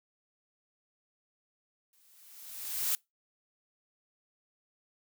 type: noise with exponential growth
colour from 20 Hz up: blue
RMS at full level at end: -28 dBFS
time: 1.93-2.95 s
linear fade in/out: 1 ms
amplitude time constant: 220 ms
effects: noise-tail reverb RT60 0.2 s tail -25 dB re dry